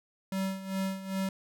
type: tone with tremolo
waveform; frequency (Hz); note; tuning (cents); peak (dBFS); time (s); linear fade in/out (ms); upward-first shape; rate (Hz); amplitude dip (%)
square; 191.8; G3; -37; -29; 0.32-1.29; 2; sine; 2.5; 75
effects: none